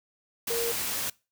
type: tone in noise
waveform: sine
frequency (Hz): 466.1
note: A#4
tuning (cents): 0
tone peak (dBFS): -28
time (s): 0.5-0.72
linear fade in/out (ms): 5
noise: white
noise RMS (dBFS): -31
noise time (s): 0.47-1.1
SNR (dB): 0
effects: noise-tail reverb RT60 0.3 s tail -24 dB re dry